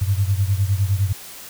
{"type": "beating tone pair", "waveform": "sine", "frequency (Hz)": [95.2, 105], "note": ["F#2", "G#2"], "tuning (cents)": [50, 19], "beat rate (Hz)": 9.8, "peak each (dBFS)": [-18, -21], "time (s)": [0.01, 1.13], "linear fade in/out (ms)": 10, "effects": ["white hiss -38 dBFS RMS until 1.49 s"]}